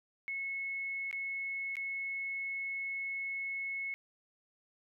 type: tone with dropouts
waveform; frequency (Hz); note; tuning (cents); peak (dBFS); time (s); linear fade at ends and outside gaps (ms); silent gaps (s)
sine; 2190; C#7; -22; -35; 0.28-3.94; 0; 1.112-1.128 / 1.755-1.768
effects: none